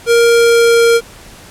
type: tone with pitch glide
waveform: square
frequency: 468.2 to 465.2 Hz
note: A#4 to A#4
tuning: +8 to -4 cents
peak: -7 dBFS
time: 0.06-1.01 s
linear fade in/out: 50 ms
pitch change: -12 cents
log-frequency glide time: 0.22-0.85 s
effects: pink hiss -37 dBFS RMS until 1.5 s + low-pass 12000 Hz 12 dB/octave